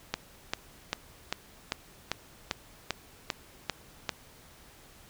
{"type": "click train", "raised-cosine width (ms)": 0.2, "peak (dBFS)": -11, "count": 11, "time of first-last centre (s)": [0.14, 4.093], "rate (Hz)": 2.53, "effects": ["pink hiss -55 dBFS RMS until 5.09 s"]}